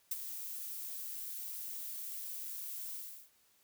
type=noise with ADSR envelope; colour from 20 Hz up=violet; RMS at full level=-33 dBFS; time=0.11-3.3 s; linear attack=6 ms; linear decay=28 ms; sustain=-10 dB; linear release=360 ms; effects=white hiss -70 dBFS RMS until 3.63 s